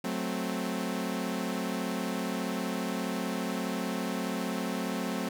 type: chord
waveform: sawtooth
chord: F# diminished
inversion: none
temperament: equal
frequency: 185 / 220 / 261.6 Hz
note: F#3 / A3 / C4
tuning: 0 / 0 / 0 cents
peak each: -31 dBFS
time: 0.04-5.29 s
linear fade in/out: 5 ms
effects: none